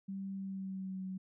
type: tone with pitch glide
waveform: sine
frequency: 194.4 to 188.1 Hz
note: G3 to F#3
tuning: -14 to +29 cents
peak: -38 dBFS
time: 0.08-1.18 s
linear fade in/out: 10 ms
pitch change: -57 cents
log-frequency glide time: 0.33-1.04 s
effects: none